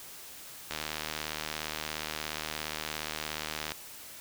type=click train; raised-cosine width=0.2 ms; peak=-16 dBFS; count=233; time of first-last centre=0.71-3.719 s; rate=77.1 Hz; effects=white hiss -47 dBFS RMS until 4.2 s